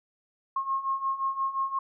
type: beating tone pair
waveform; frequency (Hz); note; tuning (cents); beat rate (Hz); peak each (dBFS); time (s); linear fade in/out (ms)
sine; 1075 / 1080.7; C6 / C#6; +47 / -44; 5.7; -32 / -28; 0.56-1.79; 5
effects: none